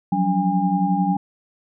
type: tone cluster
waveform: sine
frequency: 177.2 / 188.4 / 285.2 / 810 Hz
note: F3 / F#3 / C#4 / G#5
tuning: +25 / +32 / +49 / -43 cents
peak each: -24 / -20 / -26 / -22 dBFS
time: 0.12-1.17 s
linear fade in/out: 5 ms
effects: none